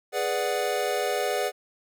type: chord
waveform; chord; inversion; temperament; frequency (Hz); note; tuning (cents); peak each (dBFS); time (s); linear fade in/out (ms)
square; G# half-diminished seventh; none; equal; 415.3 / 493.9 / 587.3 / 740; G#4 / B4 / D5 / F#5; 0 / 0 / 0 / 0; -31; 0.12-1.52; 50
effects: none